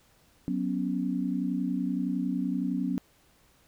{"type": "chord", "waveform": "sine", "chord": "F# suspended fourth", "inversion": "none", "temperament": "just", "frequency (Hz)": [185, 246.7, 277.5], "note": ["F#3", "B3", "C#4"], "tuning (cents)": [0, -2, 2], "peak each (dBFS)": -31, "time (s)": [0.48, 2.98], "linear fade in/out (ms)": 0, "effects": ["pink hiss -63 dBFS RMS until 3.67 s"]}